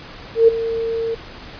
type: tone with ADSR envelope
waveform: sine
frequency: 455.9 Hz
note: A#4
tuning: 39 cents flat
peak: -5 dBFS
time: 0.35-1.15 s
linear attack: 130 ms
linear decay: 12 ms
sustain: -14 dB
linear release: 11 ms
effects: pink hiss -37 dBFS RMS until 1.59 s + resampled to 11025 Hz